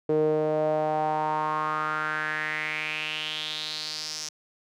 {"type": "tone with band-pass filter sweep", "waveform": "sawtooth", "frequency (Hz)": 154.1, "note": "D#3", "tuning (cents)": -16, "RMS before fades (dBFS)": -28, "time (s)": [0.09, 4.29], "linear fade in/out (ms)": 5, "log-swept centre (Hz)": [430, 5800], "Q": 4.9, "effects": []}